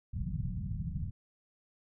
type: low-pass noise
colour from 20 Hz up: white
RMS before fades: -36 dBFS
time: 0.13-1.11 s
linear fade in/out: 10 ms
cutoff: 180 Hz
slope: 48 dB/octave
effects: none